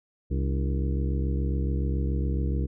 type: harmonic tone with a mistuned harmonic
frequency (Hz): 67.1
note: C2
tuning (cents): +44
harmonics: 1 / 2 / 3 / 4 / 5 / 6 / 7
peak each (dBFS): -25 / -31 / -35 / -37 / -39 / -41 / -42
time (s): 0.3-2.67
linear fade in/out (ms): 20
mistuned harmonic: 4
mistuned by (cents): +140
effects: none

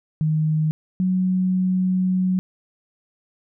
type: tone pair in turn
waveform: sine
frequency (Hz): 155.56 / 184.99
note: D#3 / F#3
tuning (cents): 0 / 0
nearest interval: minor third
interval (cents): 300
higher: second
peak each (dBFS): -17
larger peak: neither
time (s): 0.21-0.71 / 1-2.39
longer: second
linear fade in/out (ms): 0
effects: none

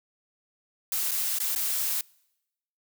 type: noise with dropouts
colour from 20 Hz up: blue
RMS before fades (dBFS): -28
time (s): 0.92-2.01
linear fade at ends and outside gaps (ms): 2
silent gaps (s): 1.111-1.115 / 1.387-1.401 / 1.551-1.559
effects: noise-tail reverb RT60 0.9 s tail -26 dB re dry

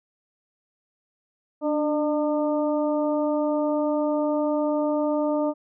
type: harmonic tone with a mistuned harmonic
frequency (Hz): 301.5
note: D4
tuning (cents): +46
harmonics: 1 / 2 / 3 / 4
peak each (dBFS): -24 / -24 / -32 / -36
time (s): 1.61-5.54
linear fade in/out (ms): 50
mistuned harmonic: 1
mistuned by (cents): -36
effects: none

